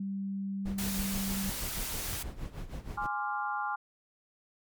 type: tone with pitch glide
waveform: sine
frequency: 196 to 194.53 Hz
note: G3 to G3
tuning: 0 to -13 cents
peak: -32 dBFS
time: 0-1.5 s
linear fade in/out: 5 ms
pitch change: -13 cents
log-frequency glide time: 0.84-0.92 s
type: noise with tremolo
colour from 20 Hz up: brown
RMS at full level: -37 dBFS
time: 0.65-3.07 s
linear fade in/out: 10 ms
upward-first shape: sine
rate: 6.3 Hz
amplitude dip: 75%
type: noise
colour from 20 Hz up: white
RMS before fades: -37 dBFS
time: 0.78-2.23 s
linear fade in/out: 5 ms
type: chord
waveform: sine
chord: D half-diminished seventh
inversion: second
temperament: equal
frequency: 830.6 / 1046.5 / 1174.7 / 1396.9 Hz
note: Ab5 / C6 / D6 / F6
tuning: 0 / 0 / 0 / 0 cents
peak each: -34 / -38 / -38 / -36 dBFS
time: 2.97-3.76 s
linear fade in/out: 10 ms
effects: MP3 96 kbps